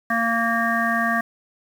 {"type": "harmonic tone", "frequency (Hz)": 230.2, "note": "A#3", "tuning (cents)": -22, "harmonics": [1, 3, 5, 7, 8], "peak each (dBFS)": [-25, -25, -25, -25, -25], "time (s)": [0.1, 1.21], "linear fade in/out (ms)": 5, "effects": ["7-bit"]}